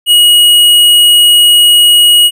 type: tone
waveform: square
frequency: 2900 Hz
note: F#7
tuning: 35 cents flat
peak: -3 dBFS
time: 0.06-2.31 s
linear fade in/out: 50 ms
effects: none